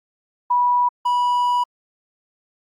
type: tone pair in turn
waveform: sine / triangle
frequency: 978 / 978 Hz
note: B5 / B5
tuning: -17 / -17 cents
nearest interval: unison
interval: 0 cents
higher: neither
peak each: -14 dBFS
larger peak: neither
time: 0.5-0.89 / 1.05-1.64 s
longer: second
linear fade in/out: 10 ms
effects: Opus 32 kbps